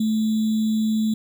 sine tone with sample-and-hold, 218.3 Hz, A3, 13 cents flat, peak -18 dBFS, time 0-1.14 s, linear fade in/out 5 ms, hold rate 3675 Hz, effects none

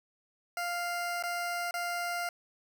20% pulse tone with dropouts, 698.5 Hz, F5, in tune, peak -27 dBFS, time 0.57-2.29 s, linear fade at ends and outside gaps 2 ms, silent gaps 1.226-1.236 / 1.71-1.74 s, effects none

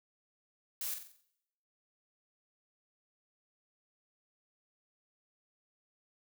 blue noise with echo, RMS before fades -38 dBFS, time 0.81-0.94 s, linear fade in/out 2 ms, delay 45 ms, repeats 6, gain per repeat -6 dB, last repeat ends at 1.21 s, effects noise-tail reverb RT60 0.8 s tail -19 dB re dry

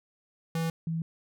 square / sine tone pair in turn, 164.2 / 163.63 Hz, E3 / E3, -6 / -12 cents, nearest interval unison, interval 6 cents, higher first, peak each -28 dBFS, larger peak neither, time 0.55-0.7 / 0.87-1.02 s, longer neither, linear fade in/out 2 ms, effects none

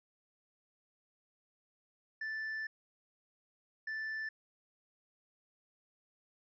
triangle tone bursts at uneven times, 1760 Hz, A6, in tune, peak -35 dBFS, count 2, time 2.21-2.67 / 3.87-4.29 s, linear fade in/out 5 ms, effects resampled to 16000 Hz

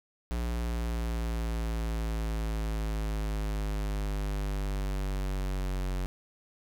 square linear sweep, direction down, 59 to 46.25 Hz, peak -30 dBFS, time 0.31-6.06 s, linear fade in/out 0 ms, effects none

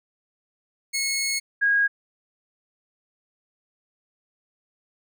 15% pulse / sine tone pair in turn, 2182 / 1639 Hz, C#7 / G#6, -28 / -23 cents, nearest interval perfect fourth, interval 495 cents, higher first, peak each -17 dBFS, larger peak neither, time 0.93-1.4 / 1.61-1.88 s, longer first, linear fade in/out 20 ms, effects none

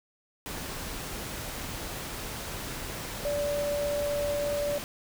sine tone in noise, 580 Hz, D5, 22 cents flat, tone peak -27 dBFS, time 3.25-4.78 s, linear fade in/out 0 ms, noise pink, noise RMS -37 dBFS, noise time 0.46-4.84 s, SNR +7 dB, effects none

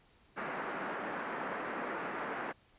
white band-pass noise, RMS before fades -39 dBFS, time 0.36-2.53 s, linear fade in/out 20 ms, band 180 to 1700 Hz, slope 24 dB/octave, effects pink hiss -66 dBFS RMS until 2.78 s + resampled to 8000 Hz

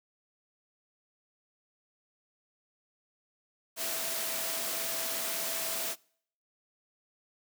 sine tone in noise, 659.3 Hz, E5, in tune, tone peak -43 dBFS, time 3.76-5.96 s, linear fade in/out 50 ms, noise white, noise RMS -34 dBFS, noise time 3.76-5.96 s, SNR -12 dB, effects noise-tail reverb RT60 0.6 s tail -25 dB re dry + high-pass 200 Hz 12 dB/octave

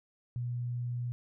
sine tone, 121.6 Hz, B2, 26 cents flat, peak -32 dBFS, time 0.36-1.12 s, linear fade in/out 0 ms, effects none

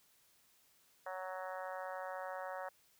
harmonic tone, 186 Hz, F#3, 9 cents sharp, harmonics 3 / 4 / 5 / 6 / 7 / 8 / 9 / 10, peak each -45 / -47 / -49 / -51 / -52 / -53 / -54 / -55 dBFS, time 1.06-2.69 s, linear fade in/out 5 ms, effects white hiss -70 dBFS RMS until 2.99 s

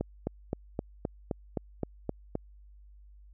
click train, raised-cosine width 2 ms, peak -17 dBFS, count 10, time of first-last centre 0.01-2.354 s, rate 3.84 Hz, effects added 50 Hz sine -51 dBFS peak until 3.33 s

